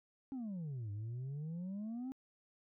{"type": "exponential two-way sweep", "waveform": "sine", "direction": "down then up", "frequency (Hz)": [277.2, 99.8, 269.4], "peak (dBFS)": -37, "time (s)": [0.32, 2.12], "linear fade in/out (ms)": 0, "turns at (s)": 0.91, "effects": ["tanh soft clip ceiling -39 dBFS"]}